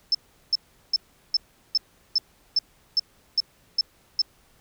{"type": "tone bursts", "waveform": "sine", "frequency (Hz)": 5274, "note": "E8", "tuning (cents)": 0, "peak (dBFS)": -17, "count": 11, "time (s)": [0.12, 4.217], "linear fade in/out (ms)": 2, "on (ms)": 27, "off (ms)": 380, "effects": ["pink hiss -60 dBFS RMS until 4.6 s"]}